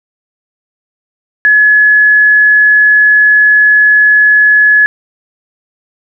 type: tone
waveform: sine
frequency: 1700 Hz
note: G#6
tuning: 40 cents sharp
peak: -3 dBFS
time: 1.45-4.86 s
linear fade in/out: 0 ms
effects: none